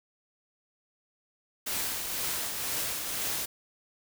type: noise with tremolo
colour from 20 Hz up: white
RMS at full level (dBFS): -31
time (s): 1.66-3.46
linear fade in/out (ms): 10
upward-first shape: triangle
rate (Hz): 2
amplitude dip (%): 40
effects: none